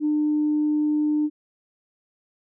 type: tone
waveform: sine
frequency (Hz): 300.9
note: D4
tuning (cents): +42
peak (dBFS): -18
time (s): 0-1.3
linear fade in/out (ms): 50
effects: tanh soft clip ceiling -14 dBFS

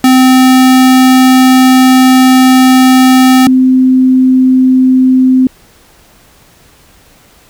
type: tone pair in turn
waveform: square / sine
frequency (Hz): 258.2 / 258.2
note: C4 / C4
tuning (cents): -23 / -23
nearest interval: unison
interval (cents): 0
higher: neither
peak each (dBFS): -3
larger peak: neither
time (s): 0.04-3.47 / 3.47-5.47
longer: first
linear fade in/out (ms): 2
effects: pink hiss -43 dBFS RMS until 7.49 s

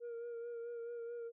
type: tone with vibrato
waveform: sine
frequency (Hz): 469.9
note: A#4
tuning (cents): +14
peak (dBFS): -39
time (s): 0-1.32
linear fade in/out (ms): 50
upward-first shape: sine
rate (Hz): 4.6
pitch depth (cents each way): 27
effects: tanh soft clip ceiling -41 dBFS

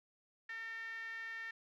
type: tone with band-pass filter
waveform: 5% pulse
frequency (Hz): 452.9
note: A#4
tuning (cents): -50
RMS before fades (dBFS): -45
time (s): 0.49-1.51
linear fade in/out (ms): 5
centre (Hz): 1800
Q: 7.9
effects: none

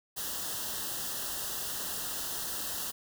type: band-stop noise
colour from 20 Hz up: white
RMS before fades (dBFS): -36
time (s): 0.16-2.92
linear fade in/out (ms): 20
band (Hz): 1900 to 2700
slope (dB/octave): 96
effects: none

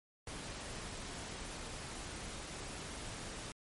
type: noise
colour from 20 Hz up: pink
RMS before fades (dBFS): -45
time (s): 0.27-3.52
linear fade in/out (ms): 2
effects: MP3 48 kbps

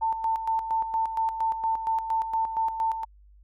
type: tone with tremolo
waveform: sine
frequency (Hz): 895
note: A5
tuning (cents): +29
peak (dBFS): -22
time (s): 0.01-3.05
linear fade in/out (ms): 20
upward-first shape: square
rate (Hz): 4.3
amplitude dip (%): 60
effects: added 50 Hz sine -51 dBFS peak until 3.43 s

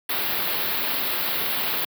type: band-stop noise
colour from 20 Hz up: white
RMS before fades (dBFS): -25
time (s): 0.09-1.85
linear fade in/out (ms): 5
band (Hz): 4500 to 12000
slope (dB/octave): 48
effects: high-pass 150 Hz 12 dB/octave

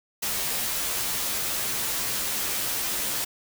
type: noise with comb filter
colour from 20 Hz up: white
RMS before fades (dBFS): -28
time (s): 0.22-3.25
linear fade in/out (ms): 10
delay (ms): 12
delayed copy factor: -0.7
effects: none

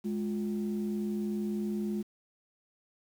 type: tone pair together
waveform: sine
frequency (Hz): 210 / 353.2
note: G#3 / F4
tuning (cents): +19 / +20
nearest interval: major sixth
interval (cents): 901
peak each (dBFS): -30 / -36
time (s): 0.04-2.03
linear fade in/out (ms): 20
effects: tanh soft clip ceiling -24 dBFS + 9-bit

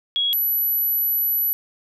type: tone pair in turn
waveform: sine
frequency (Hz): 3322 / 11865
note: G#7 / F#9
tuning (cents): 0 / +4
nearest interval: octave + minor seventh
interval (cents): 2204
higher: second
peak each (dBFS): -18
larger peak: neither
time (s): 0.16-0.33 / 0.33-1.53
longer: second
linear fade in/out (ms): 0
effects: none

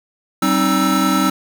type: tone cluster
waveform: square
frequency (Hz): 192.5 / 265.5 / 310.4 / 1318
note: G3 / C4 / D#4 / E6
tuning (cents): -31 / +25 / -4 / -1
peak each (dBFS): -20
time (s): 0.42-1.3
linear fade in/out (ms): 5
effects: none

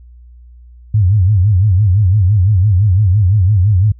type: tone with vibrato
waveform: sine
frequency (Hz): 98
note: G2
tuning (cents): 0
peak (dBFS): -7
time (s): 0.94-3.92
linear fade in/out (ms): 5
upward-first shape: sine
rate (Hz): 5.9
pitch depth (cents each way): 190
effects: added 60 Hz sine -36 dBFS peak until 3.99 s

